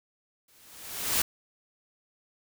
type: noise with exponential growth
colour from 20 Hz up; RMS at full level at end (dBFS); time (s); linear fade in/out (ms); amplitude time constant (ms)
white; -23; 0.48-1.22; 5; 160
effects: none